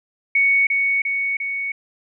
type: tone with echo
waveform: sine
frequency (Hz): 2225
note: C#7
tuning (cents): +6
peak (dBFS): -13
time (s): 0.35-0.67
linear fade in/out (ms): 5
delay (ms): 350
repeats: 3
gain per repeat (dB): -3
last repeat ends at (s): 1.72
effects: none